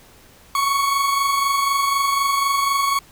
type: tone pair together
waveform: 40% pulse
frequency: 1108.7 / 1132.7 Hz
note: C#6 / C#6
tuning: 0 / +37 cents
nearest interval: unison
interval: 37 cents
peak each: -17 / -25 dBFS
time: 0.55-2.99 s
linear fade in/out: 2 ms
effects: pink hiss -49 dBFS RMS until 3.11 s